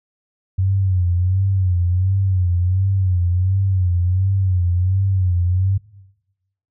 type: tone with vibrato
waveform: sine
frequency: 92.5 Hz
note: F#2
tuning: in tune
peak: -14 dBFS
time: 0.58-5.78 s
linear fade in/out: 10 ms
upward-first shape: sine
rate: 1.4 Hz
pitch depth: 91 cents each way
effects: noise-tail reverb RT60 1.0 s tail -20 dB re dry